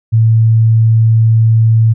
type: tone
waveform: sine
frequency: 112.5 Hz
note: A2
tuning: 39 cents sharp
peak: -5 dBFS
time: 0.12-1.94 s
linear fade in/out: 20 ms
effects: none